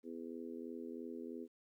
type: harmonic tone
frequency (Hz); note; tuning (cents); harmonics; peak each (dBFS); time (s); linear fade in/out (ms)
83; E2; +12; 3 / 4 / 5 / 6; -47 / -49 / -49 / -56; 0.03-1.48; 50
effects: 13-bit